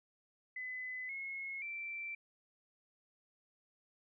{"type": "tone with pitch steps", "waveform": "sine", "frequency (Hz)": [2015, 2172, 2342], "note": ["B6", "C#7", "D7"], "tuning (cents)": [34, -36, -5], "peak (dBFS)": -40, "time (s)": [0.56, 2.15], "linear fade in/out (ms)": 5, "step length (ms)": 530, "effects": []}